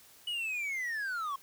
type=linear sweep; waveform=triangle; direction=down; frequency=2960 to 1068 Hz; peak=-31 dBFS; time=0.27-1.36 s; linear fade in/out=5 ms; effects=white hiss -58 dBFS RMS until 1.42 s